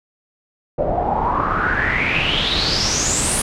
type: noise with low-pass filter sweep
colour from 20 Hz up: pink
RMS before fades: -19 dBFS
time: 0.78-3.42 s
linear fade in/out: 5 ms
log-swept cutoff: 570 to 10000 Hz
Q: 7.6
effects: none